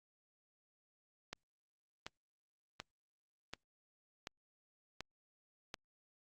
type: click train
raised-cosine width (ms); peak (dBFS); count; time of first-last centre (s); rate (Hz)
0.2; -25; 7; 1.33-5.742; 1.36
effects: Opus 48 kbps